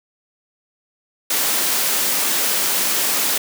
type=high-pass noise; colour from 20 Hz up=white; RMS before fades=-19 dBFS; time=1.3-3.38 s; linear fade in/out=5 ms; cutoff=180 Hz; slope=24 dB/octave; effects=none